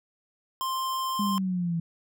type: tone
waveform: square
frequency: 1049 Hz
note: C6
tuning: 4 cents sharp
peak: -28 dBFS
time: 0.61-1.38 s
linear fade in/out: 0 ms
type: exponential sweep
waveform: sine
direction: down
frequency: 206.9 to 164.81 Hz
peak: -25 dBFS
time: 1.19-1.8 s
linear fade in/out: 5 ms
effects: none